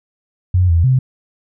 sine tone with pitch steps, 91 / 83.8 / 129.8 Hz, F#2 / E2 / C3, -28 / +29 / -13 cents, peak -9 dBFS, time 0.54-0.99 s, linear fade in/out 5 ms, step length 150 ms, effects none

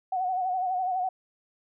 sine tone with vibrato, 740 Hz, F#5, in tune, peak -25 dBFS, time 0.12-1.09 s, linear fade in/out 5 ms, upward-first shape sine, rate 12 Hz, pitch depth 55 cents each way, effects none

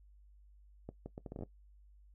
accelerating click train, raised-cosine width 2 ms, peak -30 dBFS, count 10, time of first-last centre 0.89-1.434 s, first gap 170 ms, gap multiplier 0.7, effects noise-tail reverb RT60 0.1 s tail -17 dB re dry + added 50 Hz sine -58 dBFS peak until 2.14 s

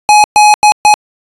square tone bursts at uneven times, 840 Hz, G#5, 19 cents sharp, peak -3 dBFS, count 4, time 0.09-0.24 / 0.36-0.54 / 0.63-0.72 / 0.85-0.94 s, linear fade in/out 0 ms, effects resampled to 24000 Hz

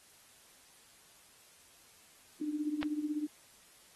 sine tone with tremolo, 300 Hz, D4, 37 cents sharp, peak -29 dBFS, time 2.41-3.27 s, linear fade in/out 5 ms, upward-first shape triangle, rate 16 Hz, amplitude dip 80%
click, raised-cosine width 0.3 ms, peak -19 dBFS, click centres 2.829 s
effects white hiss -61 dBFS RMS until 3.95 s + AAC 32 kbps

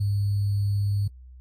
sine tone with sample-and-hold, 101.1 Hz, G#2, 46 cents flat, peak -21 dBFS, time 0-1.08 s, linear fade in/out 10 ms, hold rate 4410 Hz, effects added 63 Hz sine -43 dBFS peak until 1.4 s + AAC 48 kbps

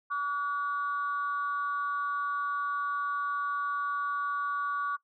sine tone pair together, 1143 / 1448.3 Hz, D6 / F#6, -47 / -37 cents, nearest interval major third, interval 410 cents, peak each -29 / -34 dBFS, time 0.1-4.97 s, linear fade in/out 20 ms, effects noise-tail reverb RT60 0.1 s tail -21 dB re dry + tanh soft clip ceiling -21 dBFS

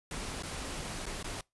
pink noise with dropouts, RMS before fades -39 dBFS, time 0.11-1.41 s, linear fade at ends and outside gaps 2 ms, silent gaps 0.425-0.433 / 1.057-1.064 / 1.228-1.243 s, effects noise-tail reverb RT60 0.2 s tail -24 dB re dry + resampled to 24000 Hz

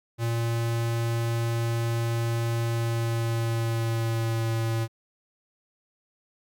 square tone with pitch glide, 116.1 to 113.71 Hz, A#2 to A#2, -7 to -43 cents, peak -25 dBFS, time 0.18-4.88 s, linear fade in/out 50 ms, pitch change -36 cents, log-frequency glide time 2.65-4.51 s, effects Opus 48 kbps

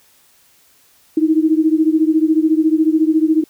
sine beating tone pair, 311.1 / 325.1 Hz, D#4 / E4, 0 / -24 cents, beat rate 14 Hz, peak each -13 / -15 dBFS, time 1.17-3.44 s, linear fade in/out 5 ms, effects white hiss -53 dBFS RMS until 3.49 s

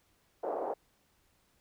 pink band-pass noise, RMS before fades -35 dBFS, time 0.43-0.74 s, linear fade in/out 10 ms, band 450 to 780 Hz, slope 24 dB/octave, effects pink hiss -71 dBFS RMS until 1.6 s

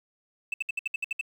sine tone bursts, 2637 Hz, E7, in tune, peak -23 dBFS, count 9, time 0.52-1.212 s, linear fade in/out 5 ms, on 20 ms, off 64 ms, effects tanh soft clip ceiling -25 dBFS + 9-bit

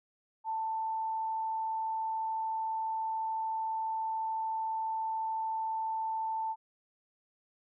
sine tone, 887 Hz, A5, 14 cents sharp, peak -31 dBFS, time 0.44-6.56 s, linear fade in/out 50 ms, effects none

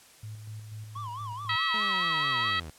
sine tone with tremolo, 107.6 Hz, A2, 38 cents flat, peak -37 dBFS, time 0.23-1.56 s, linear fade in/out 5 ms, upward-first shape square, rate 4.1 Hz, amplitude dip 40%
triangle tone with vibrato, 1058 Hz, C6, 19 cents sharp, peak -34 dBFS, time 0.95-2.51 s, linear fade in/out 10 ms, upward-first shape sine, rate 4.7 Hz, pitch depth 190 cents each way
harmonic tone, 647 Hz, E5, 32 cents flat, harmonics 2 / 3 / 4 / 5 / 6 / 7, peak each -30 / -30 / -37 / -33 / -35 / -40 dBFS, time 1.49-2.6 s, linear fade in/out 5 ms
sawtooth linear sweep, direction down, 220 to 73.42 Hz, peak -35 dBFS, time 1.74-2.7 s, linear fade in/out 0 ms
effects white hiss -55 dBFS RMS until 2.78 s + low-pass 11000 Hz 12 dB/octave

